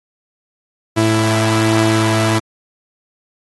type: tone pair together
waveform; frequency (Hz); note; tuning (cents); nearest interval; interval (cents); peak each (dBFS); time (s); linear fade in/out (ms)
sawtooth; 110 / 331.2; A2 / E4; 0 / +8; octave + perfect fifth; 1908; -11; 0.96-2.4; 20
effects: AAC 32 kbps